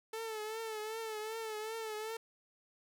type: tone with vibrato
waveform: sawtooth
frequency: 438.9 Hz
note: A4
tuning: 4 cents flat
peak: -35 dBFS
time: 0.13-2.17 s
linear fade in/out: 5 ms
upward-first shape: triangle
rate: 2.6 Hz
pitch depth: 65 cents each way
effects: none